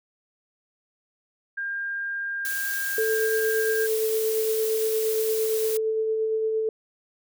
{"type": "tone", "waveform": "sine", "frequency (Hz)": 1604, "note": "G6", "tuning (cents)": 39, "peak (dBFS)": -27, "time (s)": [1.57, 3.87], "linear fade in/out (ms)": 10}
{"type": "noise", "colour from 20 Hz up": "blue", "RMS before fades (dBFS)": -32, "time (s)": [2.45, 5.77], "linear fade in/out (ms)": 0}
{"type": "tone with tremolo", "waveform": "sine", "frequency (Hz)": 440, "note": "A4", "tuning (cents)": 0, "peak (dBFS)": -21, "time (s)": [2.98, 6.69], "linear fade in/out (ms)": 2, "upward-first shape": "sine", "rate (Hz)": 8.7, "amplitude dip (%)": 25}
{"effects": []}